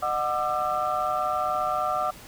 sine tone cluster, 612 / 737 / 1192 / 1336 Hz, D#5 / F#5 / D6 / E6, -29 / -7 / +25 / +23 cents, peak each -30 / -27 / -27 / -31 dBFS, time 0.02-2.11 s, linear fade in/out 10 ms, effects tanh soft clip ceiling -15 dBFS + pink hiss -46 dBFS RMS until 2.27 s

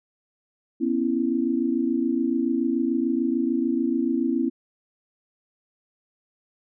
sine tone cluster, 244.5 / 271.4 / 330.9 Hz, B3 / C#4 / E4, -17 / -36 / +7 cents, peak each -25 dBFS, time 0.8-4.5 s, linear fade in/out 20 ms, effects none

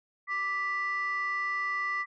sine tone pair together, 1174.7 / 1974.4 Hz, D6 / B6, 0 / -1 cents, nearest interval major sixth, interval 899 cents, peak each -31 / -29 dBFS, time 0.27-2.06 s, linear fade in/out 50 ms, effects tanh soft clip ceiling -24 dBFS

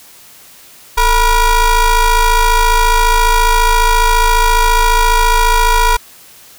40% pulse ring-modulated tone, 473.7 Hz, A#4, 28 cents sharp, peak -4 dBFS, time 0.97-5.97 s, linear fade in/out 10 ms, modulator 501 Hz, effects white hiss -40 dBFS RMS until 6.58 s

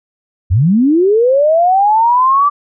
sine linear sweep, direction up, 76.4 to 1174.7 Hz, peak -7 dBFS, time 0.5-2.5 s, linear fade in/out 20 ms, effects none

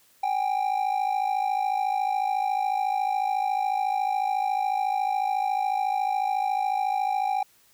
triangle ring-modulated tone, 790 Hz, G5, 13 cents sharp, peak -18 dBFS, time 0.23-7.43 s, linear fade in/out 5 ms, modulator 27 Hz, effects white hiss -60 dBFS RMS until 7.73 s

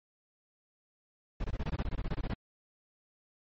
brown noise bursts, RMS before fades -32 dBFS, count 15, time 1.4-2.338 s, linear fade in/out 5 ms, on 42 ms, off 22 ms, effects low-pass 4000 Hz 12 dB/octave + MP3 32 kbps

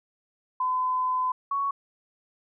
sine tone pair in turn, 1016 / 1114.3 Hz, B5 / C#6, +49 / +9 cents, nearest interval major second, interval 160 cents, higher second, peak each -23 / -24 dBFS, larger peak first, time 0.6-1.32 / 1.51-1.71 s, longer first, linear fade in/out 5 ms, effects none

